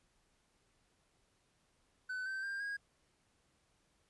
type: tone with pitch steps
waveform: triangle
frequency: 1509 / 1550.5 / 1593.2 / 1637 Hz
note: F#6 / G6 / G6 / G#6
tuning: +34 / -19 / +28 / -25 cents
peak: -36 dBFS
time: 2.09-2.77 s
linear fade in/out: 10 ms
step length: 170 ms
effects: pink hiss -75 dBFS RMS until 4.09 s + resampled to 24000 Hz